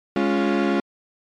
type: chord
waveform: 35% pulse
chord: Db major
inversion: second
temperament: equal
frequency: 207.7 / 277.2 / 349.2 Hz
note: Ab3 / Db4 / F4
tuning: 0 / 0 / 0 cents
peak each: -21 dBFS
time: 0.16-0.8 s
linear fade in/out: 2 ms
effects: low-pass 3000 Hz 12 dB/octave + MP3 64 kbps